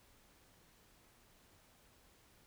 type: silence
effects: pink hiss -67 dBFS RMS until 2.46 s